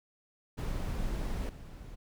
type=noise with level steps; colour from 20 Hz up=brown; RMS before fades=-34 / -46 dBFS; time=0.57-1.96 s; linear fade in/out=20 ms; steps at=1.49 s; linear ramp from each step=2 ms; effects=none